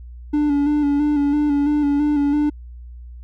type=tone with vibrato; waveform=triangle; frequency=291.1 Hz; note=D4; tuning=15 cents flat; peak=-13 dBFS; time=0.33-2.5 s; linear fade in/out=10 ms; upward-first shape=square; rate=3 Hz; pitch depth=32 cents each way; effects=added 60 Hz sine -34 dBFS peak until 3.23 s